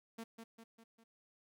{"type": "tone with echo", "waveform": "sawtooth", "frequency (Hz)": 227.4, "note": "A#3", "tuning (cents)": -43, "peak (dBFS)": -40, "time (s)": [0.18, 0.24], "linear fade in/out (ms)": 10, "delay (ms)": 200, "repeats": 4, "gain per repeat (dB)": -5, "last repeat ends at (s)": 1.04, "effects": []}